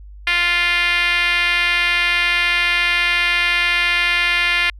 5% pulse tone with band-pass filter, 349.2 Hz, F4, in tune, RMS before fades -17 dBFS, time 0.27-4.7 s, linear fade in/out 2 ms, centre 2200 Hz, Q 2.3, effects added 50 Hz sine -35 dBFS peak until 4.79 s

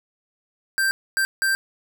square tone bursts at uneven times, 1573 Hz, G6, 6 cents sharp, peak -19 dBFS, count 3, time 0.78-0.91 / 1.17-1.25 / 1.42-1.55 s, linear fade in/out 0 ms, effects none

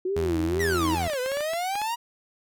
sine tone with vibrato, 356.8 Hz, F4, 37 cents sharp, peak -24 dBFS, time 0.05-0.95 s, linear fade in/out 5 ms, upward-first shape sine, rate 2.1 Hz, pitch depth 220 cents each way
sawtooth tone with pitch glide, 83.8 to 84.68 Hz, E2 to E2, +29 to +47 cents, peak -24 dBFS, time 0.16-1.08 s, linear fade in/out 5 ms, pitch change +18 cents, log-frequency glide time 0.28-0.43 s
45% pulse exponential two-way sweep, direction down then up, 2041 to 493.9 to 964 Hz, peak -26 dBFS, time 0.59-1.96 s, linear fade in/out 20 ms, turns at 1.2 s
clicks, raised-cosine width 0.3 ms, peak -19 dBFS, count 9, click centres 1.099 / 1.134 / 1.261 / 1.318 / 1.371 / 1.407 / 1.535 / 1.755 / 1.817 s
effects none

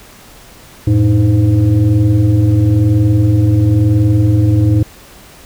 sine tone with frequency modulation, 111 Hz, A2, 16 cents sharp, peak -7 dBFS, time 0.87-4.83 s, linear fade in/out 5 ms, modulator 201 Hz, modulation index 0.91, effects pink hiss -39 dBFS RMS until 5.45 s

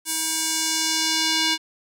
square tone with band-pass filter sweep, 319.6 Hz, D#4, 47 cents sharp, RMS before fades -23 dBFS, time 0.05-1.58 s, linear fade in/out 50 ms, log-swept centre 9700 to 3900 Hz, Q 1.4, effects none

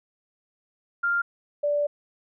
sine tone pair in turn, 1396.9 / 583.9 Hz, F6 / D5, 0 / -10 cents, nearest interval octave + minor third, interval 1510 cents, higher first, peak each -21 / -21 dBFS, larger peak neither, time 1.03-1.22 / 1.63-1.87 s, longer second, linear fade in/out 10 ms, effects none

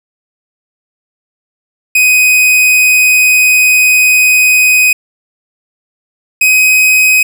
45% pulse tone pair in turn, 2505 / 2519 Hz, D#7 / D#7, +11 / +21 cents, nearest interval unison, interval 10 cents, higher second, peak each -5 dBFS, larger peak neither, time 1.95-4.93 / 6.41-7.23 s, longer first, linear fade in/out 5 ms, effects none

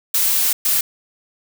blue noise bursts at uneven times, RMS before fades -17 dBFS, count 2, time 0.14-0.53 / 0.65-0.81 s, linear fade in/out 5 ms, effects none

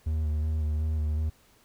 triangle tone with vibrato, 77.1 Hz, D#2, 15 cents flat, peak -23 dBFS, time 0.06-1.3 s, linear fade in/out 10 ms, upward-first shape square, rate 2.7 Hz, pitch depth 24 cents each way, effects pink hiss -61 dBFS RMS until 1.64 s

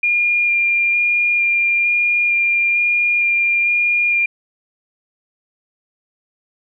sine tone with vibrato, 2407 Hz, D7, 42 cents sharp, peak -13 dBFS, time 0.03-4.26 s, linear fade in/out 5 ms, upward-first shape square, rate 1.1 Hz, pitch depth 8 cents each way, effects none

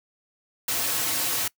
white noise with comb filter, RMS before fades -26 dBFS, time 0.68-1.48 s, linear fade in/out 5 ms, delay 5 ms, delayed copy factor -0.65, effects noise-tail reverb RT60 0.1 s tail -23 dB re dry + high-pass 100 Hz 12 dB/octave

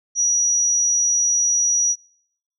sine tone, 5810 Hz, F#8, 32 cents flat, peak -15 dBFS, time 0.15-1.96 s, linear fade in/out 50 ms, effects noise-tail reverb RT60 0.7 s tail -26 dB re dry

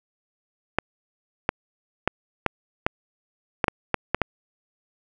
clicks, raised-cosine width 0.5 ms, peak -4 dBFS, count 10, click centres 0.786 / 1.491 / 2.076 / 2.463 / 2.865 / 3.642 / 3.682 / 3.943 / 4.146 / 4.217 s, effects none

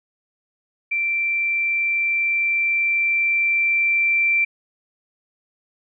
sine tone with level ramp, 2349 Hz, D7, in tune, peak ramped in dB -19 to -15 dBFS, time 0.91-4.45 s, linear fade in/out 10 ms, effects none

